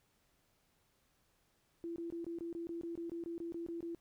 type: tone bursts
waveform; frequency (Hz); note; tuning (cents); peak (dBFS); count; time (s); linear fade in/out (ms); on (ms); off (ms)
sine; 337.2; E4; +39; -39; 15; 1.84-3.948; 0; 120; 22
effects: pink hiss -75 dBFS RMS until 4 s